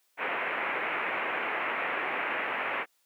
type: low-pass noise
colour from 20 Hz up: white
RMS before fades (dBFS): -31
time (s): 0.17-2.86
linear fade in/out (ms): 50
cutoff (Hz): 2500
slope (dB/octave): 48
effects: white hiss -71 dBFS RMS until 3.05 s + high-pass 400 Hz 12 dB/octave